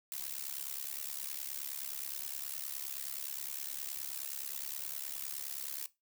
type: noise with amplitude modulation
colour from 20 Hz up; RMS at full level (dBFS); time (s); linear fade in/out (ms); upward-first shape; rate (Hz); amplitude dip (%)
blue; -37; 0.12-5.86; 0; sine; 69.6; 95
effects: noise-tail reverb RT60 0.2 s tail -17 dB re dry